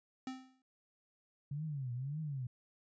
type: tone with exponential decay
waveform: square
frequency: 260 Hz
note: C4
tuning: 11 cents flat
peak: -38 dBFS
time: 0.27-0.62 s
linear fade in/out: 2 ms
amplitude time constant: 74 ms
type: tone with vibrato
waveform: sine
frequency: 137.9 Hz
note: C#3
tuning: 9 cents flat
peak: -37 dBFS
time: 1.51-2.47 s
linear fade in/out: 5 ms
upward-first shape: triangle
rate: 1.8 Hz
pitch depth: 260 cents each way
effects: resampled to 16000 Hz